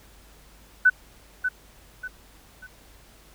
sine tone with echo, 1500 Hz, F#6, 23 cents sharp, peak -12 dBFS, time 0.85-0.9 s, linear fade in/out 10 ms, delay 590 ms, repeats 3, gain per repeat -9 dB, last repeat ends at 2.67 s, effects added 50 Hz sine -54 dBFS peak until 3.34 s + pink hiss -54 dBFS RMS until 3.34 s

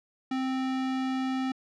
square tone, 261.6 Hz, C4, in tune, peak -28 dBFS, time 0.31-1.52 s, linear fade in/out 5 ms, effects low-pass 4000 Hz 12 dB/octave

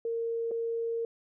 sine tone with dropouts, 460.6 Hz, A#4, 21 cents flat, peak -29 dBFS, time 0.05-1.05 s, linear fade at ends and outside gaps 2 ms, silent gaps 0.511-0.515 s, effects none

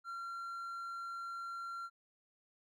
triangle tone, 1372 Hz, F6, 31 cents flat, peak -39 dBFS, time 0.04-1.9 s, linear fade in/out 50 ms, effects none

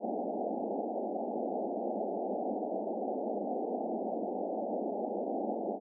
white band-pass noise, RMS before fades -35 dBFS, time 0-5.8 s, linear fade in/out 50 ms, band 200 to 800 Hz, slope 96 dB/octave, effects none

